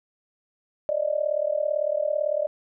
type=tone with amplitude modulation; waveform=sine; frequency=600 Hz; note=D5; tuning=37 cents sharp; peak=-18 dBFS; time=0.89-2.47 s; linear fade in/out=0 ms; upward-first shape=sine; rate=37.9 Hz; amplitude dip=90%; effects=none